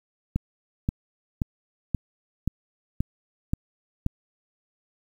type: click train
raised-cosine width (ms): 5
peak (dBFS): -11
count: 8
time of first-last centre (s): 0.36-4.064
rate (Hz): 1.89
effects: 8-bit